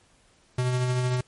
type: tone with tremolo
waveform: square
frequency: 125.7 Hz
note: B2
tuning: 31 cents sharp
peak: -22 dBFS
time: 0.58-1.21 s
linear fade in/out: 5 ms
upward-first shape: triangle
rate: 13 Hz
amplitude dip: 35%
effects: pink hiss -61 dBFS RMS until 1.27 s + MP3 48 kbps

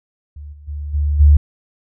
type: tone with level steps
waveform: sine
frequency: 73.42 Hz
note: D2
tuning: in tune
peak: -30 / -37 / -23 / -14 / -5 dBFS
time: 0.36-1.37 s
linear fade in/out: 5 ms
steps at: 0.52 / 0.67 / 0.93 / 1.19 s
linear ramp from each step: 20 ms
effects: none

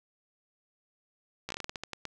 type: slowing click train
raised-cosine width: 0.2 ms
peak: -19 dBFS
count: 12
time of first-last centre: 1.49-2.053 s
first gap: 14 ms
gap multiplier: 1.24
effects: none

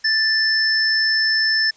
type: tone pair together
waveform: sine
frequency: 1762 / 5280 Hz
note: A6 / E8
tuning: +2 / +2 cents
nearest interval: octave + perfect fifth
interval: 1900 cents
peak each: -18 dBFS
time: 0.04-1.71 s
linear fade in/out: 10 ms
effects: white hiss -53 dBFS RMS until 1.76 s + resampled to 16000 Hz

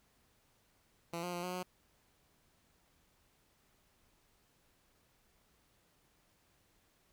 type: tone with pitch steps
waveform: 10% pulse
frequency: 169.3 / 177.4 / 174.7 / 180.7 / 181.9 Hz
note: E3 / F3 / F3 / F#3 / F#3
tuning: +46 / +27 / +1 / -41 / -29 cents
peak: -30 dBFS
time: 1.13-1.63 s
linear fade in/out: 5 ms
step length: 100 ms
effects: pink hiss -72 dBFS RMS until 7.12 s

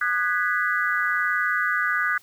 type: chord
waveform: sine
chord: G# minor seventh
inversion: second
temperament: equal with one note detuned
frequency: 1221 / 1480 / 1661.2 / 1975.5 Hz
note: D#6 / F#6 / G#6 / B6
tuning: -33 / 0 / 0 / 0 cents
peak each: -27 / -24 / -26 / -29 dBFS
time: 0.01-2.18 s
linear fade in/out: 5 ms
effects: white hiss -55 dBFS RMS until 2.22 s

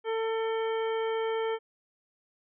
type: harmonic tone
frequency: 447.6 Hz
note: A4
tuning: 30 cents sharp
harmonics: 1 / 2 / 3 / 4 / 5 / 7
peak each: -28 / -36 / -41 / -44 / -44 / -45 dBFS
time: 0.04-1.59 s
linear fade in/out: 50 ms
effects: none

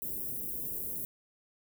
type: band-stop noise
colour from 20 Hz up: white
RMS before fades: -37 dBFS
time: 0.02-1.05 s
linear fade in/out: 0 ms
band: 440 to 12000 Hz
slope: 24 dB/octave
effects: none

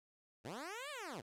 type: linear two-way sweep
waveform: 10% pulse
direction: up then down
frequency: 90.1 to 613 to 90.1 Hz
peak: -36 dBFS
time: 0.44-1.22 s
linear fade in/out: 20 ms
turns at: 0.9 s
effects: low-pass 11000 Hz 12 dB/octave + 13-bit

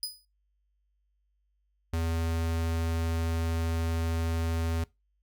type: tone with exponential decay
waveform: sawtooth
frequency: 4978 Hz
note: D#8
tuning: in tune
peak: -25 dBFS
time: 0.03-0.25 s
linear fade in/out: 1 ms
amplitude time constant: 46 ms
type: tone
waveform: square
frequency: 82.41 Hz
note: E2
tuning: in tune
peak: -28 dBFS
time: 1.93-4.84 s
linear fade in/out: 5 ms
effects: noise-tail reverb RT60 0.2 s tail -21 dB re dry + added 50 Hz sine -70 dBFS peak until 5.22 s

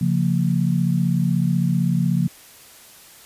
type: chord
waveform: sine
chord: Bb minor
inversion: first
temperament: equal with one note detuned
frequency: 138.59 / 174.61 / 229.2 Hz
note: Db3 / F3 / Bb3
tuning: 0 / 0 / -29 cents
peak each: -21 / -19 / -25 dBFS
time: 0.01-2.28 s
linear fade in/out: 5 ms
effects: white hiss -46 dBFS RMS until 3.25 s + resampled to 32000 Hz

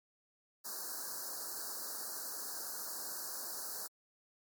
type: band-stop noise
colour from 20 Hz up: white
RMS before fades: -42 dBFS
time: 0.64-3.88 s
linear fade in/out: 20 ms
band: 1700 to 4200 Hz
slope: 96 dB/octave
effects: high-pass 300 Hz 12 dB/octave + MP3 96 kbps

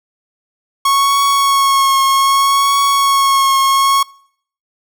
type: tone with vibrato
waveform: 45% pulse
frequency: 1100 Hz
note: C#6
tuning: 14 cents flat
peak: -10 dBFS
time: 0.85-4.03 s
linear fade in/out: 5 ms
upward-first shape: triangle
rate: 0.64 Hz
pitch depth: 27 cents each way
effects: noise-tail reverb RT60 0.6 s tail -24 dB re dry

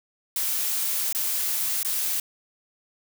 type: noise with dropouts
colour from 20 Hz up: blue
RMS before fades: -26 dBFS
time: 0.36-2.2 s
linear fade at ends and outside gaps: 2 ms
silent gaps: 1.127-1.148 / 1.831-1.848 s
effects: none

